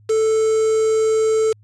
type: tone with quantisation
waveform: triangle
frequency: 439.8 Hz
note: A4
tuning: 1 cent flat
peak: -12 dBFS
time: 0.09-1.53 s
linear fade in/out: 10 ms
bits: 5
effects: added 105 Hz sine -47 dBFS peak until 1.63 s + resampled to 24000 Hz